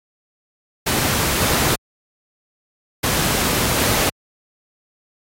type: noise bursts at uneven times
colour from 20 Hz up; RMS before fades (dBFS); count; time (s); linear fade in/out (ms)
pink; -18; 2; 0.86-1.76 / 3.03-4.1; 10
effects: high-pass 60 Hz 12 dB/octave + AAC 48 kbps